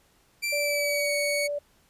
sawtooth tone with pitch glide, 2349 to 2231 Hz, D7 to C#7, 0 to +11 cents, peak -23 dBFS, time 0.42-1.48 s, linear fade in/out 20 ms, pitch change -89 cents, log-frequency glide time 0.55-1.13 s
sine tone, 581 Hz, D5, 19 cents flat, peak -27 dBFS, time 0.52-1.59 s, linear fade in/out 10 ms
effects pink hiss -63 dBFS RMS until 1.89 s + resampled to 32000 Hz

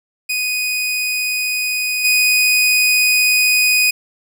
sawtooth tone with level steps, 2489 Hz, D#7, in tune, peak -14 / -8 dBFS, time 0.29-3.91 s, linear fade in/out 10 ms, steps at 2.04 s, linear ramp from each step 10 ms, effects none

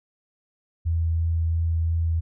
sine tone with vibrato, 82.5 Hz, E2, 2 cents sharp, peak -20 dBFS, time 0.85-2.21 s, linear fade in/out 20 ms, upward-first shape triangle, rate 2.9 Hz, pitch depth 11 cents each way, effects none

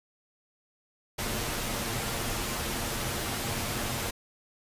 pink noise with comb filter, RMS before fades -32 dBFS, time 1.18-4.11 s, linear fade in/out 10 ms, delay 8.6 ms, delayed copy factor +0.5, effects resampled to 32000 Hz

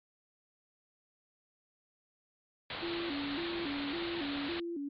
white low-pass noise, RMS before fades -41 dBFS, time 2.7-4.6 s, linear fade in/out 2 ms, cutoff 4300 Hz, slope 96 dB/octave
sine tone with vibrato, 311.1 Hz, D#4, in tune, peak -35 dBFS, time 2.82-4.89 s, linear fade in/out 10 ms, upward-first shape square, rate 1.8 Hz, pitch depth 160 cents each way
effects MP3 48 kbps

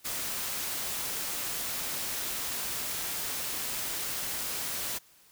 white noise, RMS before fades -34 dBFS, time 0.04-4.99 s, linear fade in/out 20 ms, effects white hiss -60 dBFS RMS until 5.31 s

